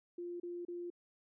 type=tone bursts; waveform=sine; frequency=349.2 Hz; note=F4; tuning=in tune; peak=-40 dBFS; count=3; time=0.18-0.902 s; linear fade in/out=5 ms; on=220 ms; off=31 ms; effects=none